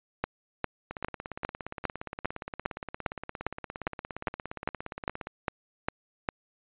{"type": "two click trains", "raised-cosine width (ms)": 0.5, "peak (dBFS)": [-21, -12], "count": [76, 16], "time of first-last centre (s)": [[0.91, 5.27], [0.24, 6.288]], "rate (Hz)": [17.2, 2.48], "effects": ["resampled to 8000 Hz"]}